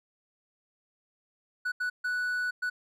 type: tone bursts at uneven times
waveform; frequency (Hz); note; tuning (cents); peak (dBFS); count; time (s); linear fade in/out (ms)
triangle; 1480; F#6; 0; -26; 4; 1.65-1.72 / 1.8-1.9 / 2.04-2.51 / 2.62-2.7; 10
effects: none